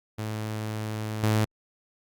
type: tone with level steps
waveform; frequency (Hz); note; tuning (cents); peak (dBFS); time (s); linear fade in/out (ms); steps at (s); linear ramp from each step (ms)
sawtooth; 108.2; A2; -29; -26 / -17; 0.18-1.45; 10; 1.23; 2
effects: Opus 48 kbps